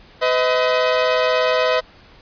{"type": "tone pair together", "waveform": "sawtooth", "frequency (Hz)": [505, 633.3], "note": ["B4", "D#5"], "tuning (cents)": [39, 30], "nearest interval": "major third", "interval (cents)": 391, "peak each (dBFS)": -14, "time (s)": [0.21, 1.81], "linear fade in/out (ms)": 20, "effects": ["pink hiss -47 dBFS RMS until 2.21 s", "resampled to 11025 Hz"]}